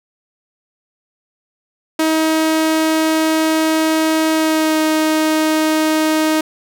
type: tone with pitch glide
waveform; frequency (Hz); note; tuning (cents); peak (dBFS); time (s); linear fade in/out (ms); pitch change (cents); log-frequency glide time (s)
sawtooth; 317.3 to 312.8; D#4 to D#4; +34 to +9; -9; 1.99-6.41; 5; -25; 4.34-4.79
effects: none